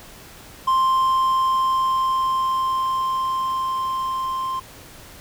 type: tone with level ramp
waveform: triangle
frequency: 1050 Hz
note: C6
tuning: 6 cents sharp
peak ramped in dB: -13 to -21 dBFS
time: 0.67-4.6 s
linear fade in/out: 10 ms
effects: pink hiss -43 dBFS RMS until 5.2 s